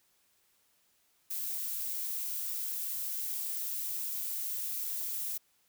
violet noise, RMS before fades -36 dBFS, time 1.3-5.38 s, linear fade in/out 10 ms, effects white hiss -71 dBFS RMS until 5.68 s

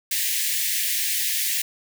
white high-pass noise, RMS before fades -24 dBFS, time 0.11-1.62 s, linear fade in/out 5 ms, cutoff 1700 Hz, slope 96 dB/octave, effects none

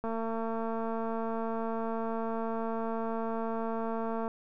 click train, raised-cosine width 1 ms, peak -22 dBFS, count 959, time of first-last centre 0.04-4.279 s, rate 226 Hz, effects none

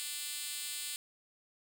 5% pulse tone with high-pass filter, 295.1 Hz, D4, 8 cents sharp, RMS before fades -40 dBFS, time 0-0.96 s, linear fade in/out 0 ms, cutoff 5200 Hz, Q 0.97, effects none

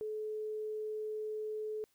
sine tone, 430 Hz, A4, 40 cents flat, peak -36 dBFS, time 0.01-1.84 s, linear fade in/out 0 ms, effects white hiss -74 dBFS RMS until 1.94 s

